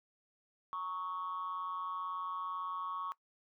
sine tone with amplitude modulation, 1108.7 Hz, C#6, in tune, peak -32 dBFS, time 0.73-3.12 s, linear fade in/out 0 ms, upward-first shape sine, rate 178 Hz, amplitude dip 80%, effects noise-tail reverb RT60 0.1 s tail -21 dB re dry + tanh soft clip ceiling -31 dBFS

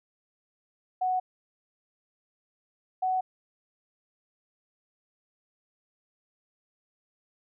sine tone pair in turn, 740 / 746 Hz, F#5 / F#5, 0 / +14 cents, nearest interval unison, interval 14 cents, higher second, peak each -24 dBFS, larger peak neither, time 1.01-1.2 / 3.02-3.21 s, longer neither, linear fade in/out 10 ms, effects none

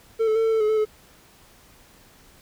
triangle tone with pitch steps, 448.8 / 435.4 / 449.9 / 447.2 / 443.6 / 426 / 436 / 428.9 Hz, A4 / A4 / A4 / A4 / A4 / G#4 / A4 / A4, +34 / -18 / +39 / +28 / +14 / +44 / -16 / -44 cents, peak -16 dBFS, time 0.19-0.854 s, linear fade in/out 20 ms, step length 83 ms, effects pink hiss -53 dBFS RMS until 2.41 s

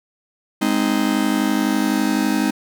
45% pulse chord, Ab major, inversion none, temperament just, 207.7 / 259.6 / 311.5 Hz, Ab3 / C4 / Eb4, 0 / -13 / +2 cents, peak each -21 dBFS, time 0.61-2.51 s, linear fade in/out 10 ms, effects none

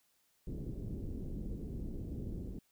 pink low-pass noise, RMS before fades -41 dBFS, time 0.47-2.59 s, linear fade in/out 5 ms, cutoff 360 Hz, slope 24 dB/octave, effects white hiss -74 dBFS RMS until 2.71 s

